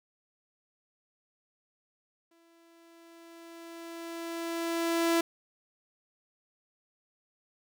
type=tone with exponential growth; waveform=sawtooth; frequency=334.4 Hz; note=E4; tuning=25 cents sharp; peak=-19 dBFS; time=2.31-5.21 s; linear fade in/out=5 ms; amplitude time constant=630 ms; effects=none